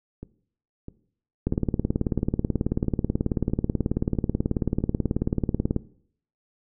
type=two click trains; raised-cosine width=3 ms; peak=-10 / -23 dBFS; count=80 / 8; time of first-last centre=1.47-5.763 / 0.23-4.805 s; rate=18.4 / 1.53 Hz; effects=noise-tail reverb RT60 0.6 s tail -18 dB re dry